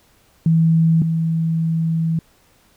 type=tone pair in turn; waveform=sine; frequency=163.1 / 163.1 Hz; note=E3 / E3; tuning=-18 / -18 cents; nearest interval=unison; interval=0 cents; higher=neither; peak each=-11 / -16 dBFS; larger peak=first; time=0.46-1.02 / 1.02-2.19 s; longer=second; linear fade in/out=2 ms; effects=pink hiss -56 dBFS RMS until 2.76 s